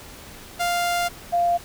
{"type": "tone pair in turn", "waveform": ["sawtooth", "sine"], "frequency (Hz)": [698.5, 695.2], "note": ["F5", "F5"], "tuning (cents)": [0, -8], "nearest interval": "unison", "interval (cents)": 8, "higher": "first", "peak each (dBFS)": -17, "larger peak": "neither", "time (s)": [[0.59, 1.09], [1.32, 1.58]], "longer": "first", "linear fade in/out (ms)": 20, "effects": ["pink hiss -42 dBFS RMS until 1.64 s"]}